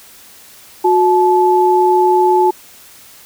sine tone pair together, 364.1 / 866 Hz, F#4 / A5, -28 / -28 cents, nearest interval octave + minor third, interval 1500 cents, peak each -11 dBFS, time 0.84-2.51 s, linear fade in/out 10 ms, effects white hiss -41 dBFS RMS until 3.25 s

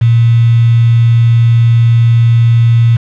sine tone with quantisation, 116.54 Hz, A#2, in tune, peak -4 dBFS, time 0.01-2.97 s, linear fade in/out 10 ms, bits 4, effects low-pass 3000 Hz 12 dB/octave

